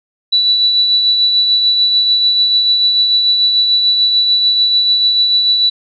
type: tone with tremolo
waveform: sine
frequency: 3951 Hz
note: B7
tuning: in tune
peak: -7 dBFS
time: 0.32-5.7 s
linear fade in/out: 10 ms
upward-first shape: triangle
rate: 6.8 Hz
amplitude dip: 40%
effects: none